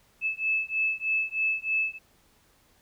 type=beating tone pair; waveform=sine; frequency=2611 / 2614.2 Hz; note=E7 / E7; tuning=-17 / -15 cents; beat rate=3.2 Hz; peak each=-28 dBFS; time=0.21-1.99 s; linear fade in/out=50 ms; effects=pink hiss -63 dBFS RMS until 2.81 s